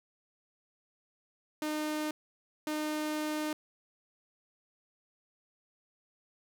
sawtooth tone bursts at uneven times, 305.2 Hz, D#4, 33 cents flat, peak -28 dBFS, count 2, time 1.62-2.11 / 2.67-3.53 s, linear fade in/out 2 ms, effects none

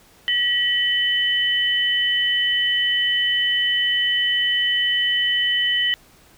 sine tone pair together, 1926 / 3020 Hz, B6 / F#7, -44 / +35 cents, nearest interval minor sixth, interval 779 cents, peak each -21 / -19 dBFS, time 0.28-5.94 s, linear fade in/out 0 ms, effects pink hiss -52 dBFS RMS until 6.37 s

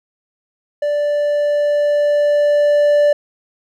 triangle tone with level ramp, 586 Hz, D5, 4 cents flat, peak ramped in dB -13 to -7 dBFS, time 0.82-3.13 s, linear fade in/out 5 ms, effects none

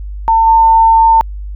sine tone with level steps, 901 Hz, A5, 41 cents sharp, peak -6 / -4 dBFS, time 0.28-1.21 s, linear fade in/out 0 ms, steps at 0.46 s, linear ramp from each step 20 ms, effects added 50 Hz sine -21 dBFS peak until 1.55 s

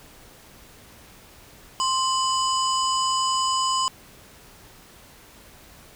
harmonic tone with a mistuned harmonic, 995 Hz, B5, 13 cents sharp, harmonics 1 / 3 / 5 / 7 / 8, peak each -22 / -29 / -29 / -32 / -34 dBFS, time 1.8-3.88 s, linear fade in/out 0 ms, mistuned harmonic 1, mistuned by +90 cents, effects pink hiss -49 dBFS RMS until 5.95 s

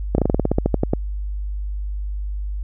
slowing click train, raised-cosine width 2 ms, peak -3 dBFS, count 14, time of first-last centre 0.15-0.935 s, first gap 32 ms, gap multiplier 1.1, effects added 50 Hz sine -23 dBFS peak until 2.63 s

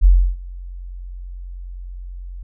sine tone with ADSR envelope, 44.7 Hz, F1, 41 cents sharp, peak -5 dBFS, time 0.01-2.43 s, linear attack 39 ms, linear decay 310 ms, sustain -24 dB, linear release 3 ms, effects none

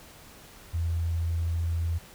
sine tone, 83.6 Hz, E2, 25 cents sharp, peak -25 dBFS, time 0.73-1.99 s, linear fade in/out 20 ms, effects pink hiss -50 dBFS RMS until 2.14 s

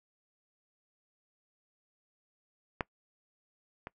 clicks, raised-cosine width 0.5 ms, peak -15 / -25 dBFS, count 2, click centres 2.808 / 3.871 s, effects noise-tail reverb RT60 0.1 s tail -23 dB re dry

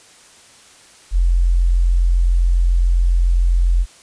sine tone, 43.65 Hz, F1, in tune, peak -11 dBFS, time 1.11-3.86 s, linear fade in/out 50 ms, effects white hiss -46 dBFS RMS until 4.02 s + resampled to 22050 Hz

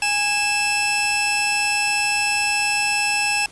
sawtooth tone pair together, 825 / 2643 Hz, G#5 / E7, -12 / +4 cents, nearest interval octave + minor sixth, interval 2016 cents, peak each -20 / -16 dBFS, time 0.02-3.46 s, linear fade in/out 2 ms, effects pink hiss -46 dBFS RMS until 3.51 s + resampled to 24000 Hz

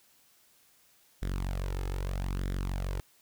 sawtooth tone with flanger, 46.46 Hz, F#1, 8 cents sharp, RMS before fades -33 dBFS, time 1.22-3 s, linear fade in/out 0 ms, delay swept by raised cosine 0.55 to 2.35 ms, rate 0.79 Hz, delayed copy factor +0.6, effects white hiss -64 dBFS RMS until 3.21 s

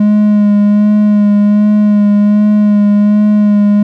triangle tone with vibrato, 207.7 Hz, G#3, in tune, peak -3 dBFS, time 0-3.83 s, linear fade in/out 5 ms, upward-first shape sine, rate 1.3 Hz, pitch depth 19 cents each way, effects none

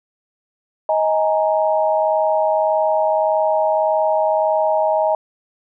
sine chord, D# suspended fourth, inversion none, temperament equal with one note detuned, 629.5 / 830.6 / 932.3 Hz, D#5 / G#5 / A#5, +20 / 0 / 0 cents, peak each -16 / -20 / -22 dBFS, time 0.89-5.15 s, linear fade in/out 2 ms, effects none

